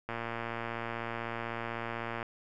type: click train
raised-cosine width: 0.5 ms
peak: -21 dBFS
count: 249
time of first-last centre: 0.09-2.228 s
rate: 116 Hz
effects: none